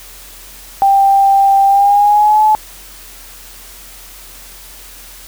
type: tone with pitch glide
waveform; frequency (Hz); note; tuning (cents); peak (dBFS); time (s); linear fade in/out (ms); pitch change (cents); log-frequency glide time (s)
sine; 788 to 859.3; G5 to A5; +9 to -41; -6; 0.82-2.55; 0; +150; 1.67-2.43
effects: added 43 Hz sine -40 dBFS peak until 5.27 s + white hiss -36 dBFS RMS until 5.27 s